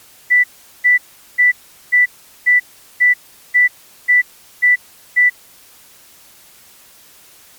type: tone bursts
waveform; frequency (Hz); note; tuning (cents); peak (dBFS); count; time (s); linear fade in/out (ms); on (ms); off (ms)
sine; 1975.5; B6; 0; -7; 10; 0.3-5.3; 20; 140; 400
effects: white hiss -45 dBFS RMS until 7.58 s + MP3 96 kbps